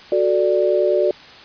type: chord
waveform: sine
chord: D major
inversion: first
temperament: equal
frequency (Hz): 370 / 440 / 587.3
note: F#4 / A4 / D5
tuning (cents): 0 / 0 / 0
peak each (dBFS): -18 / -21 / -17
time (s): 0.12-1.11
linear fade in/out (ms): 2
effects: white hiss -41 dBFS RMS until 1.44 s + resampled to 11025 Hz